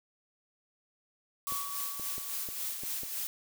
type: tone with exponential decay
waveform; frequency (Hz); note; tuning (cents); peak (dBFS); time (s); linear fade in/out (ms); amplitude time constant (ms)
triangle; 1133; C#6; +37; -34; 1.47-3.13; 5; 360
type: noise with tremolo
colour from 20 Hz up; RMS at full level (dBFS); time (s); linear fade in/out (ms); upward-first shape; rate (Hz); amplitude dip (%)
blue; -35; 1.47-3.27; 0; sine; 3.6; 45
type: clicks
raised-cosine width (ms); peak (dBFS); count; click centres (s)
2; -32; 6; 1.522 / 1.997 / 2.181 / 2.488 / 2.835 / 3.034
effects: none